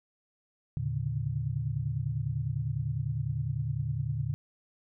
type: tone cluster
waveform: sine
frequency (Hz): 81.1 / 115.1 / 135.2 / 145.1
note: E2 / A#2 / C#3 / D3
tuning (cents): -28 / -22 / -43 / -21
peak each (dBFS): -39 / -32 / -38 / -33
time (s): 0.77-4.34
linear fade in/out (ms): 0
effects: none